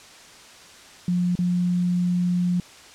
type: tone with dropouts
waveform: sine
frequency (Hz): 177.7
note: F3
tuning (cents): +30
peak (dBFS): -19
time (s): 1.08-2.6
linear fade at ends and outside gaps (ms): 2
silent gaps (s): 1.354-1.389
effects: white hiss -46 dBFS RMS until 2.94 s + low-pass 7000 Hz 12 dB/octave